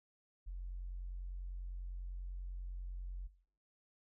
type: tone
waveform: sine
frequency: 45.05 Hz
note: F#1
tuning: 45 cents flat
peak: -40 dBFS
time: 0.46-3.28 s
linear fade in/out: 20 ms
effects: noise-tail reverb RT60 0.6 s tail -19 dB re dry + tanh soft clip ceiling -36 dBFS